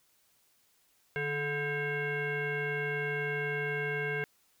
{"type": "tone with frequency modulation", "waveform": "sine", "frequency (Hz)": 1012, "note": "B5", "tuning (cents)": 42, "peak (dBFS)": -30, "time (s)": [1.16, 4.24], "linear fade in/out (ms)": 0, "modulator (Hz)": 580, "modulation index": 2.2, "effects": ["white hiss -69 dBFS RMS until 4.6 s"]}